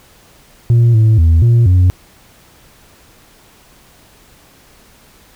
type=tone with pitch steps; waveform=sine; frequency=117.8 / 110.4 / 81.7 / 117.7 / 90.7 Hz; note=A#2 / A2 / E2 / A#2 / F#2; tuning=+19 / +6 / -15 / +17 / -34 cents; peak=-3 dBFS; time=0.7-1.9 s; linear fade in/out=0 ms; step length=240 ms; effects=tanh soft clip ceiling -5 dBFS + pink hiss -46 dBFS RMS until 5.35 s